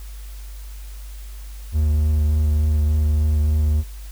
triangle tone with vibrato, 76 Hz, D#2, 40 cents flat, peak -13 dBFS, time 1.72-3.84 s, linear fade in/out 50 ms, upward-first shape triangle, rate 3.4 Hz, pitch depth 21 cents each way, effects added 50 Hz sine -32 dBFS peak until 4.11 s + white hiss -47 dBFS RMS until 4.11 s

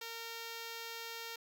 5% pulse tone, 460 Hz, A#4, 23 cents flat, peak -31 dBFS, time 0.01-1.36 s, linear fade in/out 5 ms, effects none

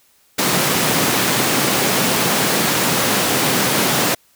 pink high-pass noise, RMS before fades -17 dBFS, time 0.38-4.15 s, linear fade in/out 10 ms, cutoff 140 Hz, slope 24 dB/octave, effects white hiss -56 dBFS RMS until 4.35 s

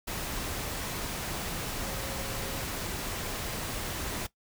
sine tone in noise, 542 Hz, C#5, 39 cents flat, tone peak -42 dBFS, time 1.81-2.63 s, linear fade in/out 10 ms, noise pink, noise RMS -35 dBFS, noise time 0.07-4.27 s, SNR -10 dB, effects noise-tail reverb RT60 0.1 s tail -17 dB re dry

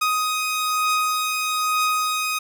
sawtooth beating tone pair, 1251 / 1252.1 Hz, D#6 / D#6, +9 / +11 cents, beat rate 1.1 Hz, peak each -25 / -17 dBFS, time 0.01-2.39 s, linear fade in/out 10 ms, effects none

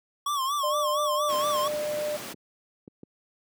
square tone with vibrato, 1108.7 Hz, C#6, in tune, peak -26 dBFS, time 0.26-1.68 s, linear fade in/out 5 ms, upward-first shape sine, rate 4.3 Hz, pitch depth 110 cents each way
sine tone, 599 Hz, D5, 34 cents sharp, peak -27 dBFS, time 0.63-2.17 s, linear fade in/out 10 ms
pink noise, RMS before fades -37 dBFS, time 1.28-2.34 s, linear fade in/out 20 ms
clicks, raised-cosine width 3 ms, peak -28 dBFS, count 5, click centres 1.738 / 1.988 / 2.342 / 2.878 / 3.033 s
effects high-pass 200 Hz 12 dB/octave

